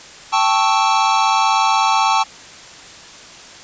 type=chord; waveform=square; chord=A dominant seventh; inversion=third; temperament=equal with one note detuned; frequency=784 / 880 / 1108.7 / 1313.9 Hz; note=G5 / A5 / C#6 / E6; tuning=0 / 0 / 0 / -6 cents; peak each=-20 / -17 / -19 / -23 dBFS; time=0.32-2.24 s; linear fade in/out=20 ms; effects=white hiss -38 dBFS RMS until 3.63 s + resampled to 16000 Hz